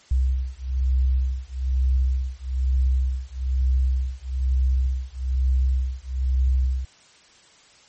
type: beating tone pair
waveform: sine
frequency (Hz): 64 / 65.1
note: C2 / C2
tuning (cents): -38 / -8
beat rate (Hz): 1.1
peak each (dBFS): -22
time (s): 0.11-6.85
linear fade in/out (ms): 5
effects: white hiss -53 dBFS RMS until 7.88 s + MP3 32 kbps